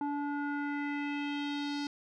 square tone with low-pass filter sweep, 288.3 Hz, D4, 32 cents flat, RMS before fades -35 dBFS, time 0.01-1.87 s, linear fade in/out 2 ms, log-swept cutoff 960 to 4900 Hz, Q 2.9, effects none

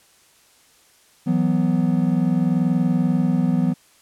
triangle chord, E suspended second, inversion none, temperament just, 164.81 / 185.42 / 247.2 Hz, E3 / F#3 / B3, 0 / +4 / +2 cents, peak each -19 dBFS, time 1.26-3.74 s, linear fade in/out 20 ms, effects white hiss -55 dBFS RMS until 4.01 s + low-pass 11000 Hz 12 dB/octave

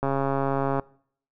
click train, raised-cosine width 1 ms, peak -12 dBFS, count 106, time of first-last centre 0.03-0.796 s, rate 137 Hz, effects noise-tail reverb RT60 0.6 s tail -23 dB re dry

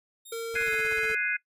5% pulse tone with tremolo, 3702 Hz, A#7, 13 cents flat, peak -34 dBFS, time 0.25-0.97 s, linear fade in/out 10 ms, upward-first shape sine, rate 2.8 Hz, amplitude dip 65%
square tone with pitch glide, 458.5 to 442.1 Hz, A#4 to A4, -29 to +8 cents, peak -32 dBFS, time 0.32-1.15 s, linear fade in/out 5 ms, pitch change -63 cents, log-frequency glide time 0.64-0.7 s
pink noise bursts, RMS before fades -44 dBFS, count 10, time 0.54-1.118 s, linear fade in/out 2 ms, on 29 ms, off 32 ms
sine chord, Ab dominant seventh, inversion third, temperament equal, 1480 / 1661.2 / 2093 / 2489 Hz, Gb6 / Ab6 / C7 / Eb7, 0 / 0 / 0 / 0 cents, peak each -31 dBFS, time 0.55-1.37 s, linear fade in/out 10 ms
effects noise-tail reverb RT60 0.1 s tail -20 dB re dry + resampled to 32000 Hz

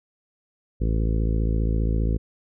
harmonic tone, 55 Hz, A1, in tune, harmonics 1 / 2 / 3 / 4 / 5 / 6 / 7 / 8 / 9, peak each -21 / -27 / -31 / -33 / -35 / -37 / -38 / -39 / -40 dBFS, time 0.8-2.18 s, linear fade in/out 20 ms, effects none

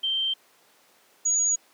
sine tone pair in turn, 3136 / 6746 Hz, G7 / G#8, 0 / +26 cents, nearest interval octave + minor second, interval 1326 cents, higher second, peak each -23 / -20 dBFS, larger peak second, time 0.03-0.34 / 1.25-1.56 s, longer neither, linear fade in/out 10 ms, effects pink hiss -59 dBFS RMS until 1.73 s + high-pass 400 Hz 12 dB/octave

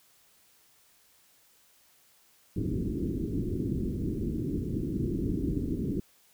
white low-pass noise, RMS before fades -31 dBFS, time 2.56-6 s, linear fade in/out 5 ms, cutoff 360 Hz, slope 48 dB/octave, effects white hiss -63 dBFS RMS until 6.33 s

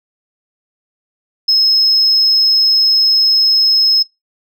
sine tone, 5170 Hz, E8, 34 cents flat, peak -6 dBFS, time 1.48-4.03 s, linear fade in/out 10 ms, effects noise-tail reverb RT60 0.2 s tail -26 dB re dry + tanh soft clip ceiling -5 dBFS

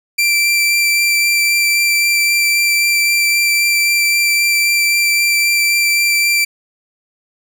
sawtooth tone with vibrato, 2349 Hz, D7, in tune, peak -8 dBFS, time 0.18-6.45 s, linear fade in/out 10 ms, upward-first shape sine, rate 3.8 Hz, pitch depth 9 cents each way, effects none

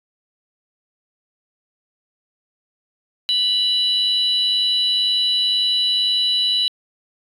sine tone pair together, 2960 / 3951 Hz, F#7 / B7, 0 / 0 cents, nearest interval perfect fourth, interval 500 cents, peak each -18 / -17 dBFS, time 3.29-6.68 s, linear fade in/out 0 ms, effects tanh soft clip ceiling -10 dBFS

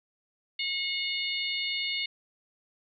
harmonic tone, 723 Hz, F#5, 40 cents flat, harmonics 3 / 4 / 5 / 6, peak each -33 / -34 / -35 / -36 dBFS, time 0.59-2.06 s, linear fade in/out 5 ms, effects none

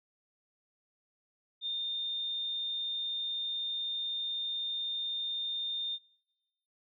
sine tone, 3628 Hz, A#7, 48 cents flat, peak -32 dBFS, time 1.61-5.99 s, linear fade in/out 50 ms, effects noise-tail reverb RT60 1.0 s tail -25 dB re dry

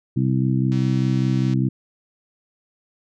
harmonic tone, 65 Hz, C2, 11 cents flat, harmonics 2 / 3 / 4 / 5, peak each -19 / -23 / -25 / -27 dBFS, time 0.16-1.69 s, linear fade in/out 10 ms
click train, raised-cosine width 0.2 ms, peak -23 dBFS, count 156, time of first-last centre 0.72-1.536 s, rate 190 Hz
effects none

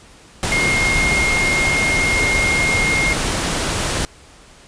sine tone in noise, 2138 Hz, C7, 37 cents sharp, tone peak -16 dBFS, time 0.52-3.13 s, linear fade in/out 0 ms, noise pink, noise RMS -20 dBFS, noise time 0.43-4.05 s, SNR +1 dB, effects pink hiss -45 dBFS RMS until 4.67 s + resampled to 22050 Hz

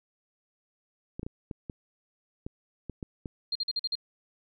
clicks, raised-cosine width 3 ms, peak -23 dBFS, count 9, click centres 1.195 / 1.231 / 1.265 / 1.512 / 1.698 / 2.465 / 2.897 / 3.028 / 3.258 s
sine tone bursts, 4200 Hz, C8, 6 cents sharp, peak -27 dBFS, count 6, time 3.52-3.954 s, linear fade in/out 5 ms, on 34 ms, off 46 ms
effects none

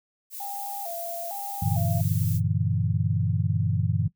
violet noise, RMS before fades -37 dBFS, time 0.3-2.41 s, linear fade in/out 50 ms
sine tone with vibrato, 740 Hz, F#5, in tune, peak -33 dBFS, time 0.4-2.01 s, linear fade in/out 5 ms, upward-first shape square, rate 1.1 Hz, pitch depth 140 cents each way
sine chord, E half-diminished seventh, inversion first, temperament equal with one note detuned, 96.37 / 116.54 / 146.83 / 164.81 Hz, G2 / Bb2 / D3 / E3, -29 / 0 / 0 / 0 cents, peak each -26 / -27 / -29 / -29 dBFS, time 1.62-4.08 s, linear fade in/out 5 ms
effects noise-tail reverb RT60 0.1 s tail -18 dB re dry

